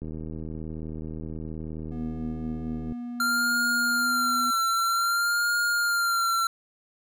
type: click train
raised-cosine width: 3 ms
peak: -24 dBFS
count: 230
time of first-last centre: 0.02-2.922 s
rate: 78.9 Hz
type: tone with pitch glide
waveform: triangle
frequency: 241.2 to 245.7 Hz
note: B3 to B3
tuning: -41 to -9 cents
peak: -30 dBFS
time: 1.91-4.51 s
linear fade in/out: 10 ms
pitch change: +32 cents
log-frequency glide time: 3.95-4.06 s
type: tone with vibrato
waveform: square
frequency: 1384 Hz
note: F6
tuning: 16 cents flat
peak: -23 dBFS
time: 3.2-6.47 s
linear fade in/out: 2 ms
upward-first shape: sine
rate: 0.52 Hz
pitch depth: 42 cents each way
effects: none